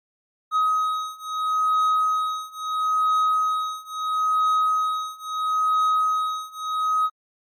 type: beating tone pair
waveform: triangle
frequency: 1263 / 1263.75 Hz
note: D#6 / D#6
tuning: +26 / +27 cents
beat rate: 0.75 Hz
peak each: -22 / -21 dBFS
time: 0.51-7.1 s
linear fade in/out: 50 ms
effects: AAC 64 kbps